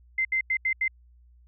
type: tone bursts at uneven times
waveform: sine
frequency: 2077 Hz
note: C7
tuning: 13 cents flat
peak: -22 dBFS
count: 5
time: 0.18-0.25 / 0.32-0.41 / 0.5-0.57 / 0.65-0.73 / 0.81-0.88 s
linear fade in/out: 5 ms
effects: added 60 Hz sine -53 dBFS peak until 1.47 s